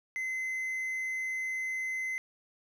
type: tone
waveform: triangle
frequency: 2052 Hz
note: C7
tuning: 34 cents flat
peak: -30 dBFS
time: 0.16-2.18 s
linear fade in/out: 0 ms
effects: none